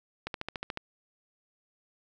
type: click train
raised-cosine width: 0.3 ms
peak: -18 dBFS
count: 8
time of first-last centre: 0.27-0.774 s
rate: 13.9 Hz
effects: none